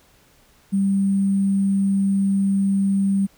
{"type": "tone with sample-and-hold", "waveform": "sine", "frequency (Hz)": 196, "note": "G3", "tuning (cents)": 0, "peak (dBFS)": -16, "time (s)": [0.72, 3.27], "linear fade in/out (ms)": 20, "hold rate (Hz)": 8820, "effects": ["pink hiss -56 dBFS RMS until 3.37 s"]}